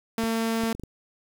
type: tone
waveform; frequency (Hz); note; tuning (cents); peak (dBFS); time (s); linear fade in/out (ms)
sawtooth; 226.3; A3; +49; -20; 0.18-0.73; 2
type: clicks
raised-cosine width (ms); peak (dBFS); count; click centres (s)
3; -23; 5; 0.237 / 0.636 / 0.75 / 0.797 / 0.836
effects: 8-bit